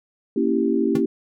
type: chord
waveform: sine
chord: A# diminished seventh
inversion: none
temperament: equal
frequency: 233.1 / 277.2 / 329.6 / 392 Hz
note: A#3 / C#4 / E4 / G4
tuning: 0 / 0 / 0 / 0 cents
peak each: -23 dBFS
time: 0.36-1.06 s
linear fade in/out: 5 ms
type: tone with exponential decay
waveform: square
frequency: 159.2 Hz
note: D#3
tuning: 40 cents sharp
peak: -22 dBFS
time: 0.95-1.03 s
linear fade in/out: 5 ms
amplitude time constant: 16 ms
effects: none